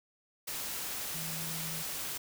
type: tone in noise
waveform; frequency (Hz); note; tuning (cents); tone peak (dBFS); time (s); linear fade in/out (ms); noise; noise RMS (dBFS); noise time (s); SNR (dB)
sine; 161.7; E3; -33; -42; 1.14-1.83; 10; white; -38; 0.47-2.18; -7
effects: none